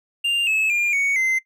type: tone with pitch steps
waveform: triangle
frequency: 2794 / 2592 / 2404 / 2230 / 2069 Hz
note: F7 / E7 / D7 / C#7 / C7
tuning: 0 / -30 / +40 / +10 / -20 cents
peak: -16 dBFS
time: 0.24-1.39 s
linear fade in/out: 10 ms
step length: 230 ms
effects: noise-tail reverb RT60 0.1 s tail -19 dB re dry